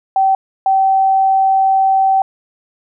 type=tone pair in turn; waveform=sine; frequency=771 / 771 Hz; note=G5 / G5; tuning=-29 / -29 cents; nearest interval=unison; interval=0 cents; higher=neither; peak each=-9 dBFS; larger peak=neither; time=0.16-0.35 / 0.66-2.22 s; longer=second; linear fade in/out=2 ms; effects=none